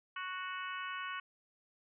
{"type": "harmonic tone", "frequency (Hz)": 370, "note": "F#4", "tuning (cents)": 0, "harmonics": [3, 4, 5, 6, 7, 8], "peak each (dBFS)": [-42, -43, -49, -50, -49, -49], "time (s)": [0.16, 1.2], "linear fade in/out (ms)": 5, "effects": []}